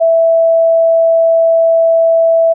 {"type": "tone", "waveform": "sine", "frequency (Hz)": 659.3, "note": "E5", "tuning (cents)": 0, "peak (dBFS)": -6, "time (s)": [0, 2.54], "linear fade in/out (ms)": 20, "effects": []}